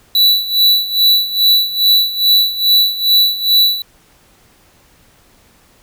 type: tone with tremolo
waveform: square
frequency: 3951 Hz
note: B7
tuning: in tune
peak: -7 dBFS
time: 0.15-3.82 s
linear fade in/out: 2 ms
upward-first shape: sine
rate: 2.4 Hz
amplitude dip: 80%
effects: pink hiss -50 dBFS RMS until 5.82 s